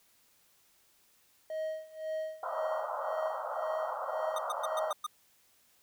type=tone with tremolo; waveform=triangle; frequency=630 Hz; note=D#5; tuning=21 cents sharp; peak=-30 dBFS; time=1.5-4.91 s; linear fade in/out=2 ms; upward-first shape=sine; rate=1.9 Hz; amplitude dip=90%
type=band-pass noise; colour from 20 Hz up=pink; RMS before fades=-37 dBFS; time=2.43-4.93 s; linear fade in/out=2 ms; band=530 to 1400 Hz; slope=96 dB/octave
type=tone bursts; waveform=square; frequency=1220 Hz; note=D#6; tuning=34 cents flat; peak=-33 dBFS; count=6; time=4.36-5.066 s; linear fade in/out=5 ms; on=26 ms; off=110 ms
effects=white hiss -67 dBFS RMS until 5.82 s